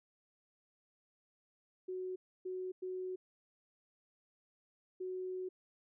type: tone bursts at uneven times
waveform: sine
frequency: 370 Hz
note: F#4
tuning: in tune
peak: -38 dBFS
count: 4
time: 1.88-2.16 / 2.45-2.72 / 2.82-3.16 / 5-5.49 s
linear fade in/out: 10 ms
effects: none